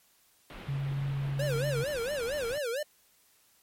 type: low-pass noise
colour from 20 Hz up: pink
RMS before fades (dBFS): -45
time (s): 0.5-2.58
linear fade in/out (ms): 0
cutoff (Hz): 3500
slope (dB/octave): 24
type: tone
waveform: sine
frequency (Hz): 138.4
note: C#3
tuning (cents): -2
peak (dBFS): -29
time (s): 0.68-1.84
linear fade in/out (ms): 10
type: tone with vibrato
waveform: square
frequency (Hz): 523.3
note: C5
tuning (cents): 0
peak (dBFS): -31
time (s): 1.39-2.83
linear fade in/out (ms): 5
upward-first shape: sine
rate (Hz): 4.4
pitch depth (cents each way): 240
effects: white hiss -65 dBFS RMS until 3.62 s + MP3 64 kbps